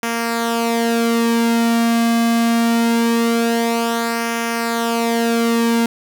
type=tone with flanger; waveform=sawtooth; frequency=231.8 Hz; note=A#3; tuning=10 cents flat; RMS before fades=-17 dBFS; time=0.03-5.86 s; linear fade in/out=2 ms; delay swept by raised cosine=0.24 to 2.14 ms; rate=0.23 Hz; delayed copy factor=-0.6; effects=8-bit